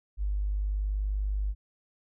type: tone with tanh clipping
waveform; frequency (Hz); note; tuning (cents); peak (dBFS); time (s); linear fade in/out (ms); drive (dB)
triangle; 50.3; G1; +45; -26; 0.17-1.55; 50; 3
effects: none